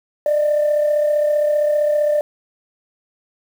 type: tone pair together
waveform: sine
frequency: 594 / 629.3 Hz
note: D5 / D#5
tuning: +20 / +19 cents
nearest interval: minor second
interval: 99 cents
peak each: -13 / -23 dBFS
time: 0.26-2.21 s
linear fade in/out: 2 ms
effects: tanh soft clip ceiling -10 dBFS + 7-bit